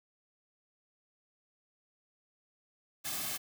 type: noise with comb filter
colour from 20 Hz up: white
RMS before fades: -37 dBFS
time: 3.04-3.38 s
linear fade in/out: 20 ms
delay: 2.1 ms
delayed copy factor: -0.75
effects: none